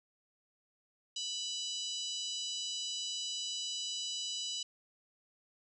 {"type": "harmonic tone", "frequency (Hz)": 987.8, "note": "B5", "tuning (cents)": 0, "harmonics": [3, 4, 5, 6, 7, 8], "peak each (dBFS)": [-40, -42, -44, -46, -47, -48], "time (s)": [1.16, 4.63], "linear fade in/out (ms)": 5, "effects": []}